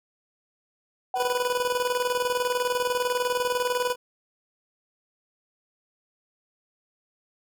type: tone with exponential decay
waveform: sine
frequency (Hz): 754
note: F#5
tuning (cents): +32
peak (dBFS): -23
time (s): 1.14-1.7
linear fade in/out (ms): 2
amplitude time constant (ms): 120
type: tone with tremolo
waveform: 25% pulse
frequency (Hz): 493.9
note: B4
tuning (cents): 0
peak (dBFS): -18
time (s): 1.15-3.96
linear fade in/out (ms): 50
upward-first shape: square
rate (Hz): 20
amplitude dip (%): 55
effects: none